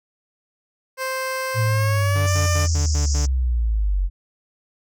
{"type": "tone with pitch glide", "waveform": "15% pulse", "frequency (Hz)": [523.3, 597.7], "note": ["C5", "D5"], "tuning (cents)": [0, 30], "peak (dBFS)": -17, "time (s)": [0.97, 2.68], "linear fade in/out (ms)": 50, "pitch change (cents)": 230, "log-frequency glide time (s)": [1.65, 2.37]}
{"type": "linear sweep", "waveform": "sine", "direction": "down", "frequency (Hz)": [114.1, 43.97], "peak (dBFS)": -17, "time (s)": [1.54, 4.1], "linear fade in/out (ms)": 50}
{"type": "tone bursts", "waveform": "sawtooth", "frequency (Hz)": 146.4, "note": "D3", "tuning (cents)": -5, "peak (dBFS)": -24, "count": 6, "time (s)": [2.15, 3.26], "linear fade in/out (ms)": 10, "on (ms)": 120, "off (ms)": 78}
{"type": "band-pass noise", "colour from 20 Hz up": "pink", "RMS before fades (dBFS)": -30, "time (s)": [2.26, 3.27], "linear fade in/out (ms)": 20, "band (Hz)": [5000, 7300], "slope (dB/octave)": 96}
{"effects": []}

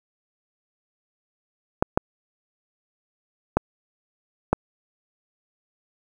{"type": "clicks", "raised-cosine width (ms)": 1, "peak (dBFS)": -3, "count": 4, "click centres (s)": [1.825, 1.975, 3.57, 4.53], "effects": ["7-bit"]}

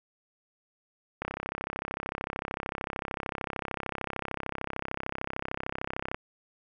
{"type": "click train", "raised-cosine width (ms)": 0.5, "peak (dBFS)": -17, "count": 165, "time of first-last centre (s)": [1.22, 6.145], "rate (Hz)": 33.3, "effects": []}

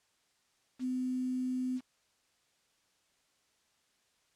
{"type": "tone with quantisation", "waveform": "sine", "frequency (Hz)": 254.6, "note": "C4", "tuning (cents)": -47, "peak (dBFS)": -31, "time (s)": [0.79, 1.81], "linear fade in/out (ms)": 50, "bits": 9, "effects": ["white hiss -73 dBFS RMS until 4.35 s", "low-pass 8000 Hz 12 dB/octave"]}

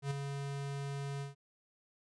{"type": "tone with ADSR envelope", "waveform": "square", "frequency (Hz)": 140, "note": "C#3", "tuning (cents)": 18, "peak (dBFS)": -32, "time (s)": [0.02, 1.35], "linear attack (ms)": 87, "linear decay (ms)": 11, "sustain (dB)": -6, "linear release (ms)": 140, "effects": ["resampled to 22050 Hz"]}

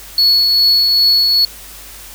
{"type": "tone with tremolo", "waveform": "triangle", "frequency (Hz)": 4390, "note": "C#8", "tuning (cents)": -18, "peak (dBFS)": -6, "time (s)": [0.18, 1.45], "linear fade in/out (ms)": 2, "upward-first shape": "triangle", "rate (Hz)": 2.5, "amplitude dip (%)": 30, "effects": ["added 50 Hz sine -40 dBFS peak until 2.14 s", "white hiss -35 dBFS RMS until 2.14 s"]}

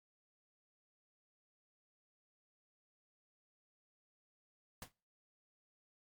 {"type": "noise with exponential decay", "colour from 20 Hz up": "pink", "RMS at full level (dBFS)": -43, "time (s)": [4.82, 4.92], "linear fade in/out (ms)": 2, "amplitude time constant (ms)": 21, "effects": ["noise-tail reverb RT60 0.4 s tail -25 dB re dry", "MP3 96 kbps"]}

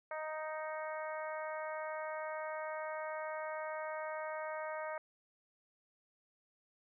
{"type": "harmonic tone with a mistuned harmonic", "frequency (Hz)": 311.1, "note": "D#4", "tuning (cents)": 0, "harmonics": [2, 3, 4, 5, 6, 7], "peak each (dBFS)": [-41, -45, -47, -49, -51, -52], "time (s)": [0.11, 4.98], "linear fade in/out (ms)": 2, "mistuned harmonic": 7, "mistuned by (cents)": 17, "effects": []}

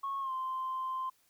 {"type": "tone with pitch glide", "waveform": "sine", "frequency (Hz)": [1097, 1042], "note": ["C#6", "C6"], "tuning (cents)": [-18, -7], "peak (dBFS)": -32, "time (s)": [0.03, 1.1], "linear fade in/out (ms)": 10, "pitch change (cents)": -89, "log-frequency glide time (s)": [0.2, 0.32], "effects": ["tanh soft clip ceiling -29 dBFS", "white hiss -70 dBFS RMS until 1.29 s"]}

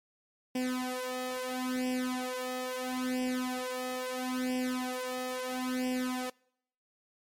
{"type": "tone with flanger", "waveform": "sawtooth", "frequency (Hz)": 253.8, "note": "B3", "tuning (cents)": 47, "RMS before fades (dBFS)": -34, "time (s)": [0.55, 6.3], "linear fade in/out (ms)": 5, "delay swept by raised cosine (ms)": [0.37, 2.37], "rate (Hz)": 0.75, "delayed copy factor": 0.95, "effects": ["noise-tail reverb RT60 0.7 s tail -26 dB re dry", "MP3 64 kbps"]}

